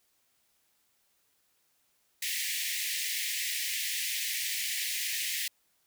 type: high-pass noise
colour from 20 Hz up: pink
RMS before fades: -33 dBFS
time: 2.22-5.48 s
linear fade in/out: 5 ms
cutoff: 1800 Hz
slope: 96 dB/octave
effects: white hiss -72 dBFS RMS until 5.86 s